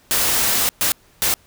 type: noise bursts at uneven times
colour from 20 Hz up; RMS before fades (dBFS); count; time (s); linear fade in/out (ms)
white; -18; 3; 0.11-0.69 / 0.81-0.92 / 1.22-1.34; 0
effects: pink hiss -54 dBFS RMS until 1.46 s